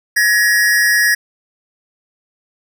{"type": "tone pair together", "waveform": "square", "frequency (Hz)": [1687.9, 1889], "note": ["G#6", "A#6"], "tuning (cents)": [28, 22], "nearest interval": "major second", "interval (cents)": 194, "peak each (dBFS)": -14, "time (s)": [0.16, 1.15], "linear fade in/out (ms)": 10, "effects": []}